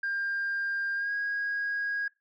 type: tone with pitch glide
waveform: sine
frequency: 1600 to 1642.1 Hz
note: G6 to G#6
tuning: +35 to -20 cents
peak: -27 dBFS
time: 0.03-2.08 s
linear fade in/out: 5 ms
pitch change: +45 cents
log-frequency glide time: 0.95-1.12 s
effects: noise-tail reverb RT60 0.2 s tail -20 dB re dry + tanh soft clip ceiling -25 dBFS